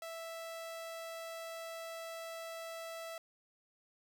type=tone; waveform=sawtooth; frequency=659.3 Hz; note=E5; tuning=in tune; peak=-39 dBFS; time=0.02-3.18 s; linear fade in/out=2 ms; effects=11-bit